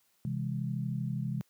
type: chord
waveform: sine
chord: C augmented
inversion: none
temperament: just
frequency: 130.81 / 163.52 / 204.4 Hz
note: C3 / E3 / G#3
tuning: 0 / -14 / -27 cents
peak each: -33 / -36 / -37 dBFS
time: 0.25-1.41 s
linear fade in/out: 0 ms
effects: white hiss -71 dBFS RMS until 1.49 s + high-pass 80 Hz 12 dB/octave